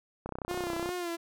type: click train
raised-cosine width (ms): 1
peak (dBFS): -22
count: 21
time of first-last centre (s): 0.26-0.891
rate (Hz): 31.7
type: tone with vibrato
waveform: sawtooth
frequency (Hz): 348.1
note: F4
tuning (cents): -6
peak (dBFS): -29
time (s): 0.48-1.17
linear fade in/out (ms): 20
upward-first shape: sine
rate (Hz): 2.7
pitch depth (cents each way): 57
effects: none